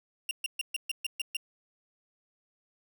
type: tone bursts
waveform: 40% pulse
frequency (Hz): 2783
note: F7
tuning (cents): -7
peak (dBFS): -28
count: 8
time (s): 0.29-1.368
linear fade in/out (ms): 2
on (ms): 21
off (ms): 130
effects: none